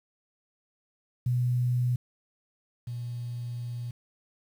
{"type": "tone pair in turn", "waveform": "sine", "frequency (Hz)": [123.47, 120.44], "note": ["B2", "B2"], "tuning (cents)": [0, -43], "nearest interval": "unison", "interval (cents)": 43, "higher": "first", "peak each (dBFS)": [-23, -32], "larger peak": "first", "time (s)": [[1.26, 1.96], [2.87, 3.91]], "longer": "second", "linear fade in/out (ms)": 5, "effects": ["9-bit"]}